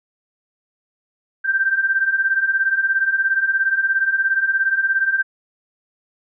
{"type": "beating tone pair", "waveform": "sine", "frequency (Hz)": [1556, 1573], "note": ["G6", "G6"], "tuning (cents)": [-13, 6], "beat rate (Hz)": 17, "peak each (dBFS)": [-21, -17], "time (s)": [1.44, 5.23], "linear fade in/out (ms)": 20, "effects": []}